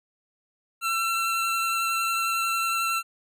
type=tone with vibrato; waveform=25% pulse; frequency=1348 Hz; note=E6; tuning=38 cents sharp; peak=-20 dBFS; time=0.81-3.03 s; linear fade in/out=50 ms; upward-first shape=sine; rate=11 Hz; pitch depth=10 cents each way; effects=none